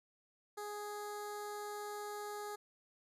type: tone with notch filter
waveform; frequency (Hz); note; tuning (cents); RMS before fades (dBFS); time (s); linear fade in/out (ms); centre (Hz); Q
15% pulse; 415.3; G#4; 0; -44; 0.57-2.56; 10; 2700; 0.79
effects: resampled to 32000 Hz